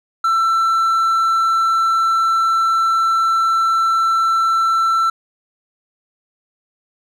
triangle tone, 1338 Hz, E6, 25 cents sharp, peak -11 dBFS, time 0.24-5.1 s, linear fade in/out 5 ms, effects none

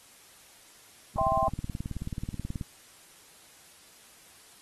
click train, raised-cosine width 5 ms, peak -21 dBFS, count 28, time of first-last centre 1.16-2.612 s, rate 18.6 Hz
sine chord, C major, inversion first, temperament just, 654.1 / 784.9 / 1046.5 Hz, E5 / G5 / C6, -14 / +2 / 0 cents, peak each -28 dBFS, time 1.18-1.48 s, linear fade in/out 2 ms
effects white hiss -55 dBFS RMS until 4.61 s + AAC 32 kbps

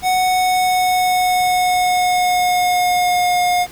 square tone with pitch glide, 740 to 716 Hz, F#5 to F5, 0 to +43 cents, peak -14 dBFS, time 0.02-3.67 s, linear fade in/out 50 ms, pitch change -57 cents, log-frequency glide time 0.12-3.41 s, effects pink hiss -39 dBFS RMS until 3.71 s

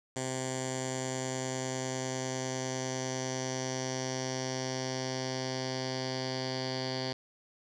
10% pulse tone with low-pass filter sweep, 130 Hz, C3, 11 cents flat, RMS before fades -35 dBFS, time 0.16-7.13 s, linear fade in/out 2 ms, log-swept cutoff 7500 to 4700 Hz, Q 5.7, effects none

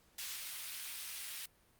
pink high-pass noise, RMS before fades -44 dBFS, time 0.18-1.46 s, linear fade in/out 5 ms, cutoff 2600 Hz, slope 12 dB/octave, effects pink hiss -69 dBFS RMS until 1.79 s + Opus 48 kbps

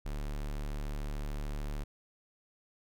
square tone, 36.71 Hz, D1, in tune, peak -35 dBFS, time 0.05-1.84 s, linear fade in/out 10 ms, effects none

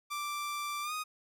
sawtooth tone with pitch glide, 1174.7 to 1244.6 Hz, D6 to D#6, 0 to 0 cents, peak -31 dBFS, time 0.1-1.04 s, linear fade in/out 20 ms, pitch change +100 cents, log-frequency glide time 0.82-0.93 s, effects none

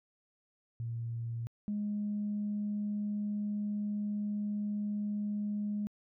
sine tone pair in turn, 116.2 / 207.5 Hz, A#2 / G#3, -5 / -1 cents, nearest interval minor seventh, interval 1004 cents, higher second, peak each -34 / -31 dBFS, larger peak second, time 0.8-1.47 / 1.68-5.87 s, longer second, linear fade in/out 0 ms, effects tanh soft clip ceiling -27 dBFS

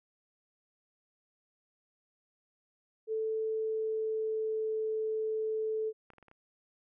sine tone with pitch glide, 440 to 437.2 Hz, A4 to A4, 0 to -11 cents, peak -30 dBFS, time 3.07-5.93 s, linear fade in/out 50 ms, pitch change -11 cents, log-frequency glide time 3.42-4.78 s
clicks, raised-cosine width 0.5 ms, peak -38 / -44 / -41 / -40 / -44 / -41 dBFS, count 6, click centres 6.103 / 6.135 / 6.183 / 6.227 / 6.283 / 6.314 s
effects none

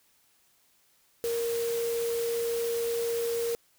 sine tone in noise, 466.2 Hz, A#4, in tune, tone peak -27 dBFS, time 1.24-3.55 s, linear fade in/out 0 ms, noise white, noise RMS -39 dBFS, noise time 1.24-3.55 s, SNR +9 dB, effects white hiss -66 dBFS RMS until 3.78 s

